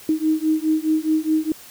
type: beating tone pair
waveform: sine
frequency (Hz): 311.1 / 315.9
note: D#4 / D#4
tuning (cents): 0 / +26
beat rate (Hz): 4.8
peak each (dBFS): -20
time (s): 0.09-1.52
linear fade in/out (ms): 2
effects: white hiss -43 dBFS RMS until 1.7 s